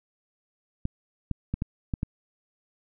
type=clicks; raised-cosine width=5 ms; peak=-15 dBFS; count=6; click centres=0.854 / 1.313 / 1.54 / 1.621 / 1.938 / 2.031 s; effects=none